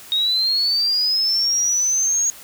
sine linear sweep, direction up, 3729 to 6645 Hz, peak -16 dBFS, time 0.12-2.3 s, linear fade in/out 0 ms, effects white hiss -41 dBFS RMS until 2.43 s

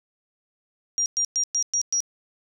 sine tone bursts, 5700 Hz, F8, 34 cents sharp, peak -20 dBFS, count 6, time 0.98-2.004 s, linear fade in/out 0 ms, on 79 ms, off 110 ms, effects 10-bit

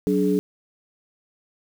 sine tone cluster, 186.9 / 289.7 / 422.1 Hz, F#3 / D4 / G#4, +18 / -24 / +28 cents, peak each -22 dBFS, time 0.07-0.39 s, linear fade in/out 0 ms, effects 7-bit

